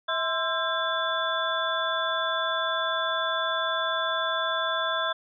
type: tone cluster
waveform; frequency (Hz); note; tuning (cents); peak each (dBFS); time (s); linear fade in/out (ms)
sine; 650 / 1037 / 1338 / 1605 / 3470; E5 / C6 / E6 / G6 / A7; -24 / -16 / +25 / +40 / -25; -31; 0.08-5.13; 10
effects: none